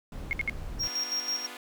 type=noise; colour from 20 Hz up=brown; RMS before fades=-38 dBFS; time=0.12-0.88 s; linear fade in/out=2 ms
type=tone bursts; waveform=sine; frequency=2160 Hz; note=C#7; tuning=45 cents flat; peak=-25 dBFS; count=3; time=0.31-0.496 s; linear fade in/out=0 ms; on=20 ms; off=63 ms
type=tone with tremolo; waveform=triangle; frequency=5588 Hz; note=F8; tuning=in tune; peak=-26 dBFS; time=0.79-1.47 s; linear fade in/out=20 ms; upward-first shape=square; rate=6.1 Hz; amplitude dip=60%
type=chord; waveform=5% pulse; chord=B diminished seventh; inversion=none; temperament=equal; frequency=246.9 / 293.7 / 349.2 / 415.3 Hz; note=B3 / D4 / F4 / Ab4; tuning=0 / 0 / 0 / 0 cents; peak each=-33 / -37 / -35 / -39 dBFS; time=0.83-1.57 s; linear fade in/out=2 ms
effects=none